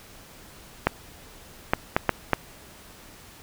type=clicks; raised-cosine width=0.5 ms; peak=-3 dBFS; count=5; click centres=0.87 / 1.735 / 1.965 / 2.093 / 2.333 s; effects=pink hiss -48 dBFS RMS until 3.42 s